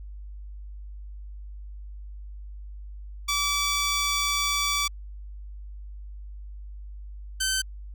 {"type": "tone pair in turn", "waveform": "10% pulse", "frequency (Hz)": [1153, 1539.1], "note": ["D6", "G6"], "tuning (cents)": [-32, -32], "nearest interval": "perfect fourth", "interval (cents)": 500, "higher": "second", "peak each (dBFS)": -15, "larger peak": "neither", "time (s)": [[3.28, 4.88], [7.4, 7.62]], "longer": "first", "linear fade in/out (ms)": 10, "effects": ["added 50 Hz sine -37 dBFS peak until 7.94 s"]}